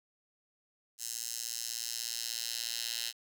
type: tone with high-pass filter sweep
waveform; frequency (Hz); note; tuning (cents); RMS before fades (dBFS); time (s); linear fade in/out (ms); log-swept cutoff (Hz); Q
10% pulse; 116.54; A#2; 0; -38; 0.98-3.13; 50; 6600 to 3800; 1.6
effects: none